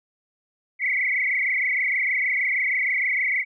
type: tone with frequency modulation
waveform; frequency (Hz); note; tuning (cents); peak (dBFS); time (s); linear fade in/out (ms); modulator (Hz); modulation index
sine; 2117; C7; +20; -20; 0.79-3.45; 50; 26.4; 5.5
effects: none